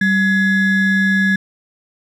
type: ring-modulated tone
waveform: triangle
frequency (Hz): 939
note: A#5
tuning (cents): +12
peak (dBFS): -7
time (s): 0.01-1.36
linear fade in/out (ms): 5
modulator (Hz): 745
effects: none